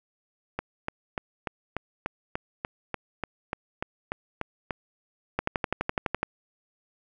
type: two click trains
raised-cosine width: 0.5 ms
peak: -14 / -10 dBFS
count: 15 / 11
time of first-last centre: 0.59-4.708 / 5.39-6.23 s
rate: 3.4 / 11.9 Hz
effects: none